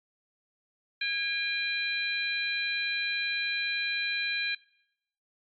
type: harmonic tone with a mistuned harmonic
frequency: 801 Hz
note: G5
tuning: 37 cents sharp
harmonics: 2 / 3 / 4 / 5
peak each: -34 / -31 / -41 / -33 dBFS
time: 1.01-4.55 s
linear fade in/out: 5 ms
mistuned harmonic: 2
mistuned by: +37 cents
effects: noise-tail reverb RT60 0.8 s tail -21 dB re dry + AAC 64 kbps